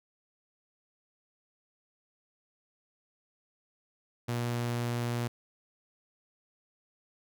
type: tone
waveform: sawtooth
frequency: 119.6 Hz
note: A#2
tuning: 45 cents sharp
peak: -26 dBFS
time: 4.28-5.28 s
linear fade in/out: 10 ms
effects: none